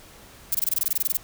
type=noise bursts; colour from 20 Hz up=violet; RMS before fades=-22 dBFS; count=14; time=0.52-1.171 s; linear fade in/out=5 ms; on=27 ms; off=21 ms; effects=pink hiss -48 dBFS RMS until 1.23 s